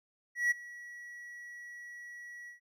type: tone with ADSR envelope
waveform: triangle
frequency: 1930 Hz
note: B6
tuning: 40 cents flat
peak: -22 dBFS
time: 0.35-2.6 s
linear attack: 160 ms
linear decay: 15 ms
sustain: -21 dB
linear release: 120 ms
effects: none